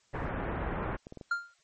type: low-pass noise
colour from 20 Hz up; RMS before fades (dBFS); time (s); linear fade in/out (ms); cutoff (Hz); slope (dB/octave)
pink; -34; 0.13-0.97; 20; 1800; 24
type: clicks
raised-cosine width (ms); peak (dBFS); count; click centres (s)
2; -30; 5; 0.945 / 1.069 / 1.124 / 1.173 / 1.212
type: tone with exponential decay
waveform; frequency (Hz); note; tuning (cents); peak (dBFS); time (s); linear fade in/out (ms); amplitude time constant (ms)
triangle; 1396.9; F6; 0; -22; 1.31-1.54; 5; 49
effects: white hiss -68 dBFS RMS until 1.63 s + MP3 32 kbps